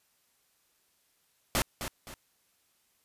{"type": "noise with echo", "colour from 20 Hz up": "pink", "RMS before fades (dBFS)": -27, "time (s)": [1.55, 1.62], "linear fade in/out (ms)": 0, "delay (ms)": 260, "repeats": 2, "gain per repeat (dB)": -9, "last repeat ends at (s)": 2.14, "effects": ["white hiss -71 dBFS RMS until 3.04 s", "resampled to 32000 Hz"]}